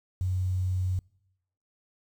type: tone with quantisation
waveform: sine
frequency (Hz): 92.3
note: F#2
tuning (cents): -4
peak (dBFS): -25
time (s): 0.21-0.99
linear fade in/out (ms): 0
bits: 9
effects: noise-tail reverb RT60 0.9 s tail -26 dB re dry